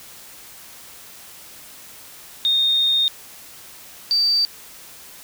sine tone pair in turn, 3683 / 4640 Hz, A#7 / D8, -22 / -22 cents, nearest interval major third, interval 400 cents, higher second, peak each -15 dBFS, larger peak neither, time 2.45-3.08 / 4.11-4.45 s, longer first, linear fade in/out 0 ms, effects white hiss -42 dBFS RMS until 5.23 s

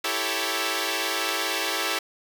5% pulse chord, A dominant seventh, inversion second, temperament equal, 329.6 / 392 / 440 / 554.4 Hz, E4 / G4 / A4 / C#5, 0 / 0 / 0 / 0 cents, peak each -19 dBFS, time 0.04-1.99 s, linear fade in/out 5 ms, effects none

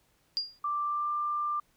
sine tone with exponential decay, 4816 Hz, D8, 43 cents sharp, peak -24 dBFS, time 0.37-0.59 s, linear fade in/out 0 ms, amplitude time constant 47 ms
sine tone with pitch glide, 1177 to 1188.6 Hz, D6 to D6, +3 to +20 cents, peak -28 dBFS, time 0.64-1.6 s, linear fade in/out 5 ms, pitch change +17 cents, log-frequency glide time 0.83-1.12 s
effects pink hiss -69 dBFS RMS until 1.76 s

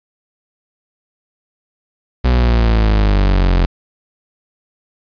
40% pulse exponential sweep, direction down, 63 to 43.65 Hz, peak -9 dBFS, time 2.24-3.66 s, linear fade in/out 10 ms, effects resampled to 11025 Hz + 7-bit

